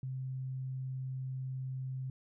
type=tone; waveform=sine; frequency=130.81 Hz; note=C3; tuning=in tune; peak=-36 dBFS; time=0.03-2.1 s; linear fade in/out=2 ms; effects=none